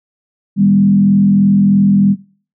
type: tone with frequency modulation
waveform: sine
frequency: 197.8 Hz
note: G3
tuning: 16 cents sharp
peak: -7 dBFS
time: 0.56-2.16 s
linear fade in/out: 50 ms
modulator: 43.1 Hz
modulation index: 0.66
effects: noise-tail reverb RT60 0.4 s tail -18 dB re dry